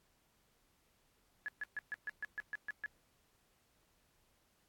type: tone bursts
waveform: sine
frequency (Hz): 1700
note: G#6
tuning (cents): +40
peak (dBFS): -37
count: 10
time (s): 1.46-2.86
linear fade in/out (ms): 0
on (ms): 23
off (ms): 130
effects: pink hiss -74 dBFS RMS until 4.68 s + AAC 64 kbps